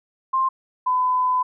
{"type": "tone pair in turn", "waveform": "sine", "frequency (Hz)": [1053, 1008], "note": ["C6", "B5"], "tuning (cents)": [11, 35], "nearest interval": "minor second", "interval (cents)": 76, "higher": "first", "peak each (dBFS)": -17, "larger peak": "neither", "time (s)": [[0.33, 0.49], [0.86, 1.43]], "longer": "second", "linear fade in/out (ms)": 10, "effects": []}